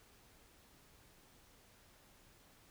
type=silence; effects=pink hiss -65 dBFS RMS until 2.7 s